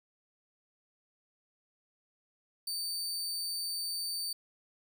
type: tone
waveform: sawtooth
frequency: 4586 Hz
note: D8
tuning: 42 cents flat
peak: -31 dBFS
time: 2.67-4.33 s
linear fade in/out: 5 ms
effects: none